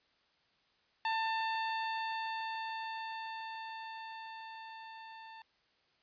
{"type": "tone with level ramp", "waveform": "sawtooth", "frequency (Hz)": 893, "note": "A5", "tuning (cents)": 25, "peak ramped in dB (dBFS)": [-27, -45], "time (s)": [1.05, 5.42], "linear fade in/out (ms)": 2, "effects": ["white hiss -72 dBFS RMS until 6.02 s", "resampled to 11025 Hz"]}